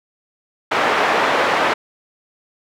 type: band-pass noise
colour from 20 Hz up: pink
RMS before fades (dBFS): -17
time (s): 0.71-1.74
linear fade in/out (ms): 10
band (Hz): 530 to 2000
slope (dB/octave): 12
effects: none